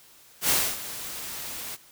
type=noise with ADSR envelope; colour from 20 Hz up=white; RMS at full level=-21 dBFS; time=0.41-1.77 s; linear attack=84 ms; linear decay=270 ms; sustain=-15 dB; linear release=29 ms; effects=white hiss -54 dBFS RMS until 1.91 s